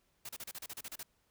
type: noise bursts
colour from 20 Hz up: white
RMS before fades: -44 dBFS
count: 11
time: 0.25-1.031 s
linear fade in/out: 5 ms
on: 41 ms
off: 33 ms
effects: pink hiss -75 dBFS RMS until 1.3 s